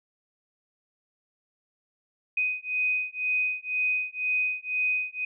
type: beating tone pair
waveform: sine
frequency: 2500 / 2502 Hz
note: D#7 / D#7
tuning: +8 / +9 cents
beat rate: 2 Hz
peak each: -28 dBFS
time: 2.37-5.25 s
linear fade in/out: 5 ms
effects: none